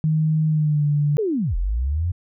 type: tone with pitch glide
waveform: sine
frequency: 156.3 to 146.68 Hz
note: D#3 to D3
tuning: +8 to -2 cents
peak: -16 dBFS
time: 0.04-1.17 s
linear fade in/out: 0 ms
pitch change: -110 cents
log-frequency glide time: 0.48-0.85 s
type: linear two-way sweep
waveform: sine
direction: down then up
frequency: 466.2 to 38.89 to 92 Hz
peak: -19 dBFS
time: 1.18-2.12 s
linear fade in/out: 10 ms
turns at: 1.56 s
effects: none